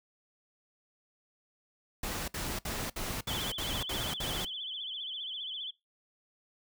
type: noise bursts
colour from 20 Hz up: pink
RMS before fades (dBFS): -36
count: 8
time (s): 2.03-4.45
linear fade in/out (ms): 5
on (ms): 250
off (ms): 60
type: tone with vibrato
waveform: sine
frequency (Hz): 3251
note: G#7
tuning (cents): -38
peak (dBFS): -36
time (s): 3.27-5.71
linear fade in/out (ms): 10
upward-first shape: sine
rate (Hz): 15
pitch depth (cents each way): 130
effects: noise-tail reverb RT60 0.2 s tail -21 dB re dry